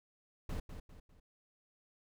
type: noise with echo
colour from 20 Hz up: brown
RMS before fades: -38 dBFS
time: 0.49-0.6 s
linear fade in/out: 5 ms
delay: 200 ms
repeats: 3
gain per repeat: -8 dB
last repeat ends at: 1.2 s
effects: none